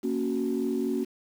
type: chord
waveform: sine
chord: F# major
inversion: first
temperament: equal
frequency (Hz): 233.1 / 277.2 / 370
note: A#3 / C#4 / F#4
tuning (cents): 0 / 0 / 0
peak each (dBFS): -29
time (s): 0.03-1.05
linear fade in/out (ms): 20
effects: tanh soft clip ceiling -18 dBFS + 8-bit